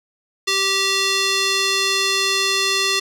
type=tone with band-pass filter; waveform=square; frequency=388.8 Hz; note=G4; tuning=14 cents flat; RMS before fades=-19 dBFS; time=0.47-3 s; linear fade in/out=10 ms; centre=4200 Hz; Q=1.3; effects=none